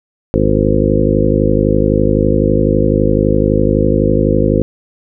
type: harmonic tone with a mistuned harmonic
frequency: 51.91 Hz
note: G#1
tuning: in tune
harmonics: 1 / 2 / 3 / 4 / 5 / 6 / 7 / 9 / 10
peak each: -18 / -18 / -18 / -18 / -18 / -18 / -18 / -18 / -18 dBFS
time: 0.34-4.62 s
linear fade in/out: 0 ms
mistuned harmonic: 1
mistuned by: +22 cents
effects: none